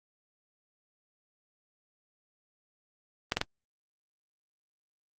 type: clicks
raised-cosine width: 0.2 ms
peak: -9 dBFS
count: 3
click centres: 3.321 / 3.37 / 3.414 s
effects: Opus 32 kbps